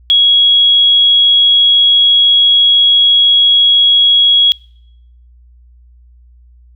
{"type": "tone", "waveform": "sine", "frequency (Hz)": 3322, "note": "G#7", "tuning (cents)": 0, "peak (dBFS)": -5, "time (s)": [0.1, 4.52], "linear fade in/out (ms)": 0, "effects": ["noise-tail reverb RT60 0.8 s tail -25 dB re dry", "added 60 Hz sine -40 dBFS peak until 6.75 s"]}